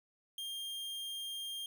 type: tone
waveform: 45% pulse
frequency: 3204 Hz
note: G7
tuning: 37 cents sharp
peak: -39 dBFS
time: 0.38-1.66 s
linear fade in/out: 2 ms
effects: none